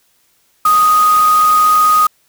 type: tone in noise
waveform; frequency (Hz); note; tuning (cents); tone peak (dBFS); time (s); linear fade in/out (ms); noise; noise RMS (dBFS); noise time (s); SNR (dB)
sine; 1244.5; D#6; 0; -7; 0.65-2.07; 5; white; -24; 0.65-2.07; +14
effects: white hiss -57 dBFS RMS until 2.28 s